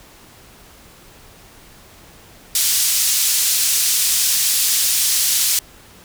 pink band-pass noise, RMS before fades -17 dBFS, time 2.55-5.59 s, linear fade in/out 2 ms, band 5100 to 15000 Hz, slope 12 dB/octave, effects pink hiss -45 dBFS RMS until 6.04 s

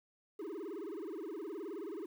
triangle tone with vibrato, 362.4 Hz, F#4, 36 cents flat, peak -38 dBFS, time 0.39-2.06 s, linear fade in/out 5 ms, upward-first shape sine, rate 19 Hz, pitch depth 290 cents each way, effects 11-bit

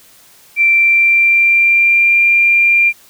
sine tone with pitch glide, 2349 to 2385 Hz, D7 to D7, 0 to +26 cents, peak -7 dBFS, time 0.56-2.93 s, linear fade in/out 50 ms, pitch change +26 cents, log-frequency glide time 0.69-2.19 s, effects white hiss -45 dBFS RMS until 3.09 s

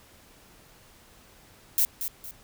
violet noise with echo, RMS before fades -22 dBFS, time 1.78-1.85 s, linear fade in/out 0 ms, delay 230 ms, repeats 2, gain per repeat -9 dB, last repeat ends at 2.31 s, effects pink hiss -55 dBFS RMS until 2.43 s

